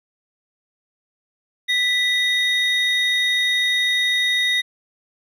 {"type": "tone pair together", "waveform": "triangle", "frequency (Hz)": [1976, 3728], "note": ["B6", "A#7"], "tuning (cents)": [0, -1], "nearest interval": "major seventh", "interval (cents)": 1099, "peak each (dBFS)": -18, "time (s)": [1.68, 4.62], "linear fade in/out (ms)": 20, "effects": []}